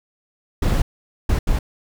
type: noise bursts at uneven times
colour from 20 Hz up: brown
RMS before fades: -17 dBFS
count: 3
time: 0.62-0.82 / 1.29-1.39 / 1.47-1.59 s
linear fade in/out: 5 ms
effects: none